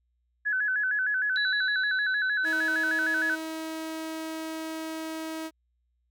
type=tone with vibrato; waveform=sine; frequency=1600 Hz; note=G6; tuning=35 cents sharp; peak=-24 dBFS; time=0.45-3.36 s; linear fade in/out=20 ms; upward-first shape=square; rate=6.5 Hz; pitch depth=92 cents each way
type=tone with exponential decay; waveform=sine; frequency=3951 Hz; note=B7; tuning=in tune; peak=-29 dBFS; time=1.36-4.68 s; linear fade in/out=0 ms; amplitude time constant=720 ms
type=tone; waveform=sawtooth; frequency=319.5 Hz; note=D#4; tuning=46 cents sharp; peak=-29 dBFS; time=2.43-5.51 s; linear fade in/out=50 ms
effects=added 60 Hz sine -70 dBFS peak until 6.1 s